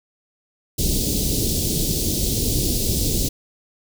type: band-stop noise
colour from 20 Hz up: pink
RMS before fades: -21 dBFS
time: 0.78-3.29 s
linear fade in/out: 10 ms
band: 430 to 4000 Hz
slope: 24 dB/octave
effects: none